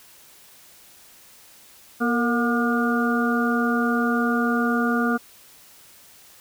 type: harmonic tone with a mistuned harmonic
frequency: 239.1 Hz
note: A#3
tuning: 44 cents sharp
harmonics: 1 / 2 / 3 / 5 / 6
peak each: -21 / -28 / -30 / -28 / -26 dBFS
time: 2-5.18 s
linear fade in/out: 20 ms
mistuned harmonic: 2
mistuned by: -61 cents
effects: white hiss -50 dBFS RMS until 6.4 s